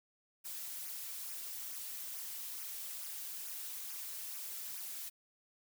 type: noise with flanger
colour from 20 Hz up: blue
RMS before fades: -44 dBFS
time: 0.44-5.1 s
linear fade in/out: 20 ms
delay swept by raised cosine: 0.24 to 4.84 ms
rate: 2.3 Hz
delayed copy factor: -0.65
effects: none